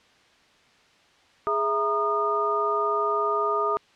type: tone cluster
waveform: sine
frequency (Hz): 417.4 / 661 / 936 / 1224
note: G#4 / E5 / A#5 / D#6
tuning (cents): +9 / +5 / +7 / -29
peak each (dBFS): -27 / -31 / -31 / -24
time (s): 1.47-3.77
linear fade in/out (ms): 0
effects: white hiss -58 dBFS RMS until 3.95 s + low-pass 4000 Hz 12 dB/octave